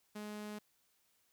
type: tone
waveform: sawtooth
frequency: 210 Hz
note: G#3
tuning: 19 cents sharp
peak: -39 dBFS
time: 0.15-0.59 s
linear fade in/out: 10 ms
effects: white hiss -75 dBFS RMS until 1.32 s